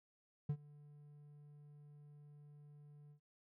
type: tone with ADSR envelope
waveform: triangle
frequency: 146.83 Hz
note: D3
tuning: in tune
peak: -31 dBFS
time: 0.49-3.2 s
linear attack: 7 ms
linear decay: 66 ms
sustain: -24 dB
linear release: 92 ms
effects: none

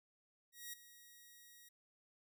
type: tone with ADSR envelope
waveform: 5% pulse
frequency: 1900 Hz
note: A#6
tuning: 33 cents sharp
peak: -34 dBFS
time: 0.52-1.69 s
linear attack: 210 ms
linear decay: 10 ms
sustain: -15 dB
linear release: 9 ms
effects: none

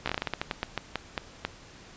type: slowing click train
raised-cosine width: 0.3 ms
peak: -12 dBFS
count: 16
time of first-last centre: 0.06-1.45 s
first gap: 15 ms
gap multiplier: 1.23
effects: pink hiss -50 dBFS RMS until 1.96 s + resampled to 16000 Hz

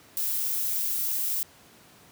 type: noise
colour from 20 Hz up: violet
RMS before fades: -28 dBFS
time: 0.17-1.43 s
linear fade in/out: 0 ms
effects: pink hiss -54 dBFS RMS until 2.11 s + high-pass 100 Hz 12 dB/octave

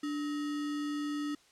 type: tone with sample-and-hold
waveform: sine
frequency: 293.7 Hz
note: D4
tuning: in tune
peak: -32 dBFS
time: 0.03-1.35 s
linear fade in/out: 5 ms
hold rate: 1575 Hz
effects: white hiss -63 dBFS RMS until 1.51 s + low-pass 7000 Hz 12 dB/octave

